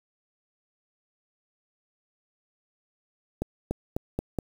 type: accelerating click train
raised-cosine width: 2 ms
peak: -14 dBFS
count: 5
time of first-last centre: 3.42-4.387 s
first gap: 290 ms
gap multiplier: 0.88
effects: 7-bit